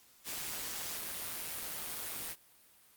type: noise with amplitude modulation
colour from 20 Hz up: white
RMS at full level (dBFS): -38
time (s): 0.24-2.36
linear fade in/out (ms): 50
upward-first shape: sine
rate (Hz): 163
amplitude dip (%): 50
effects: white hiss -63 dBFS RMS until 2.96 s + Opus 48 kbps